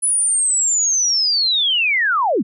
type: linear sweep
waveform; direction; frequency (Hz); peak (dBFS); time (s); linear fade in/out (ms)
sine; down; 10090 to 155.56; -14; 0.02-2.43; 20
effects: none